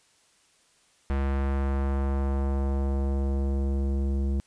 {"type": "tone with low-pass filter sweep", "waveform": "square", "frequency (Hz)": 68.4, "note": "C#2", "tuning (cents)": -23, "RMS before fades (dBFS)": -26, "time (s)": [1.1, 4.4], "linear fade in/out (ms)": 0, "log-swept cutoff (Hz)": [2000, 310], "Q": 0.95, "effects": ["white hiss -63 dBFS RMS until 4.46 s", "resampled to 22050 Hz"]}